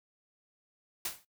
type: noise with exponential decay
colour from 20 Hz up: white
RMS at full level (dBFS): -31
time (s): 1.05-1.25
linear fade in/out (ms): 5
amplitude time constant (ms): 42
effects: noise-tail reverb RT60 0.1 s tail -18 dB re dry